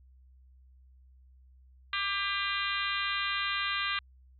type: harmonic tone with a mistuned harmonic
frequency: 399.6 Hz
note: G4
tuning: 33 cents sharp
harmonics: 3 / 4 / 5 / 6 / 7 / 8 / 9 / 10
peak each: -35 / -36 / -37 / -38 / -38 / -39 / -40 / -40 dBFS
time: 1.93-3.99 s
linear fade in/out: 2 ms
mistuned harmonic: 3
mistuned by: -24 cents
effects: added 64 Hz sine -55 dBFS peak until 4.39 s